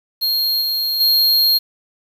square tone with level steps, 4236 Hz, C8, 21 cents sharp, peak -16 / -18 / -12 dBFS, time 0.21-1.59 s, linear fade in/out 20 ms, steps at 0.61 / 1 s, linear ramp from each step 10 ms, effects 7-bit

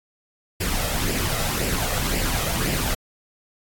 pink noise with flanger, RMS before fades -24 dBFS, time 0.6-2.95 s, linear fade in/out 10 ms, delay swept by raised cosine 0.39 to 1.59 ms, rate 1.9 Hz, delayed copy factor +0.5, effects AAC 64 kbps

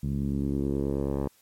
10% pulse tone with low-pass filter sweep, 69.3 Hz, C#2, in tune, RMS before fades -28 dBFS, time 0.03-1.28 s, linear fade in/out 5 ms, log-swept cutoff 170 to 730 Hz, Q 1.8, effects white hiss -62 dBFS RMS until 1.41 s + MP3 64 kbps

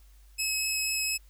15% pulse tone with vibrato, 2573 Hz, E7, 43 cents flat, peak -20 dBFS, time 0.38-1.18 s, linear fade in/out 20 ms, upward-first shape triangle, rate 4.2 Hz, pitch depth 8 cents each way, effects added 50 Hz sine -52 dBFS peak until 1.29 s + white hiss -65 dBFS RMS until 1.29 s

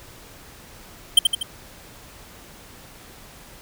square tone with echo, 3129 Hz, G7, 4 cents flat, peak -8 dBFS, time 1.17-1.19 s, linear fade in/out 5 ms, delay 80 ms, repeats 3, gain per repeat -5 dB, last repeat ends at 1.43 s, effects pink hiss -45 dBFS RMS until 3.61 s

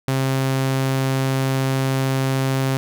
sawtooth tone, 133.4 Hz, C3, 34 cents sharp, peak -14 dBFS, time 0.08-2.77 s, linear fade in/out 0 ms, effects none

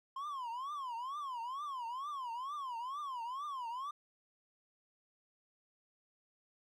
triangle tone with vibrato, 1046.5 Hz, C6, in tune, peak -37 dBFS, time 0.16-3.91 s, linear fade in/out 5 ms, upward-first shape triangle, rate 2.2 Hz, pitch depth 260 cents each way, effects none

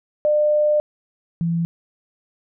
sine tone pair in turn, 600 / 168.08 Hz, D5 / E3, +37 / +34 cents, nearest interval octave + minor seventh, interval 2203 cents, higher first, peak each -14 / -18 dBFS, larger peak first, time 0.25-0.8 / 1.41-1.65 s, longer first, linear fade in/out 0 ms, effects none

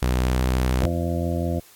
sawtooth tone with pitch glide, 62.5 to 63.37 Hz, B1 to B1, +21 to +45 cents, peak -15 dBFS, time 0.02-0.86 s, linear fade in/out 5 ms, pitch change +24 cents, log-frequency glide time 0.22-0.38 s
harmonic tone, 85.3 Hz, F2, 40 cents flat, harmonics 1 / 2 / 3 / 4 / 6 / 7 / 8, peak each -25 / -28 / -30 / -31 / -33 / -33 / -34 dBFS, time 0.81-1.6 s, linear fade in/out 10 ms
effects white hiss -51 dBFS RMS until 1.75 s + AAC 64 kbps

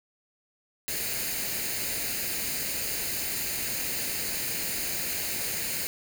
white noise with comb filter, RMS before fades -31 dBFS, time 0.88-5.87 s, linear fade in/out 0 ms, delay 0.44 ms, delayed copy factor +0.6, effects none

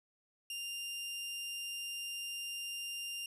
sawtooth tone, 2794 Hz, F7, in tune, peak -36 dBFS, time 0.5-3.26 s, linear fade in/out 2 ms, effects resampled to 32000 Hz

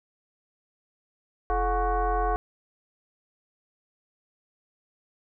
sine tone with frequency modulation, 340 Hz, F4, 46 cents flat, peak -22 dBFS, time 1.5-2.36 s, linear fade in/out 0 ms, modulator 385 Hz, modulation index 2.1, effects none

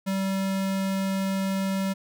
square tone, 193.1 Hz, G3, 26 cents flat, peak -25 dBFS, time 0.06-1.94 s, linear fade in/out 20 ms, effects none

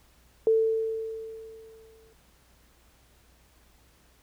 sine tone with exponential decay, 445.4 Hz, A4, 21 cents sharp, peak -17 dBFS, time 0.47-2.13 s, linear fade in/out 1 ms, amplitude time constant 360 ms, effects added 60 Hz sine -62 dBFS peak until 4.22 s + pink hiss -62 dBFS RMS until 4.22 s

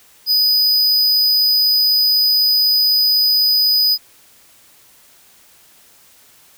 square tone, 4978 Hz, D#8, in tune, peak -12 dBFS, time 0.26-3.98 s, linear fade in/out 50 ms, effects white hiss -49 dBFS RMS until 6.57 s

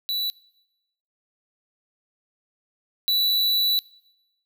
square tone pair in turn, 3951 / 3951 Hz, B7 / B7, 0 / 0 cents, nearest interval unison, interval 0 cents, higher neither, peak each -24 / -19 dBFS, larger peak second, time 0.09-0.3 / 3.08-3.79 s, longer second, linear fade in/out 0 ms, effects noise-tail reverb RT60 0.9 s tail -23 dB re dry

